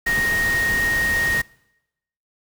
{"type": "tone in noise", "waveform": "sine", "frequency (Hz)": 1864.7, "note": "A#6", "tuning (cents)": 0, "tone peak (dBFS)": -18, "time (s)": [0.06, 1.42], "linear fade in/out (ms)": 10, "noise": "pink", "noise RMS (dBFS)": -28, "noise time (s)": [0.06, 1.42], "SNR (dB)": 7, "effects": ["noise-tail reverb RT60 0.9 s tail -24 dB re dry"]}